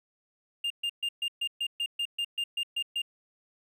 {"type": "tone bursts", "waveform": "triangle", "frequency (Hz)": 2808, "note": "F7", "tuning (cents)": 9, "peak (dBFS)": -26, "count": 13, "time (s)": [0.64, 3.019], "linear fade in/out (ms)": 5, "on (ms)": 63, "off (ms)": 130, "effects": []}